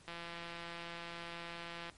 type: click train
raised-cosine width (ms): 0.3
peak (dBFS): -29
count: 310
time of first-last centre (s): 0.08-1.898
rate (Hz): 170
effects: pink hiss -62 dBFS RMS until 1.97 s + MP3 48 kbps